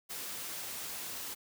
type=noise; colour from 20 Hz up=white; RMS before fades=-41 dBFS; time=0.09-1.35 s; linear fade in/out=20 ms; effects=high-pass 80 Hz 12 dB/octave